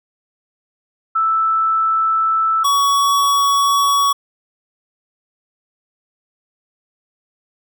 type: tone pair in turn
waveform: sine / square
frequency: 1318.5 / 1124.6 Hz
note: E6 / C#6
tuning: 0 / +25 cents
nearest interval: minor third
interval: 275 cents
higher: first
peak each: -13 dBFS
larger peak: neither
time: 1.15-2.64 / 2.64-4.13 s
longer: neither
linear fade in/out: 10 ms
effects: none